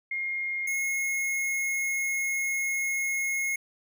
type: tone pair in turn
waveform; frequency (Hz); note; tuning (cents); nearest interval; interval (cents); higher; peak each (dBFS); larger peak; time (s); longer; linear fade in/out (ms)
sine / square; 2133 / 2163; C7 / C#7; +33 / -43; unison; 24; second; -28 / -27; second; 0.11-0.67 / 0.67-3.56; second; 5
effects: none